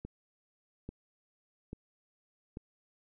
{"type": "click train", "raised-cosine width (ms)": 3, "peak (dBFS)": -28, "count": 4, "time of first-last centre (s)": [0.05, 2.571], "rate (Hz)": 1.19, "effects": []}